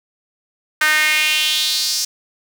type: tone with high-pass filter sweep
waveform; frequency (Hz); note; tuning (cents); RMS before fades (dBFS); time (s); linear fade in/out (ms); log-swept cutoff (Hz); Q
sawtooth; 306.9; D#4; -24; -17; 0.81-2.05; 5; 1600 to 5600; 3.5
effects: none